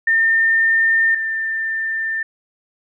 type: tone pair in turn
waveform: sine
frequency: 1810 / 1791.3 Hz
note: A6 / A6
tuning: +48 / +31 cents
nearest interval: unison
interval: 17 cents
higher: first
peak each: -12 / -19 dBFS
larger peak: first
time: 0.07-1.15 / 1.15-2.23 s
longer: neither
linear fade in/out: 5 ms
effects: none